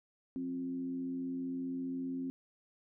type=tone with frequency modulation; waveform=sine; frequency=263.9 Hz; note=C4; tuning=15 cents sharp; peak=-35 dBFS; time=0.36-2.3 s; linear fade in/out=0 ms; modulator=84.9 Hz; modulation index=0.42; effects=none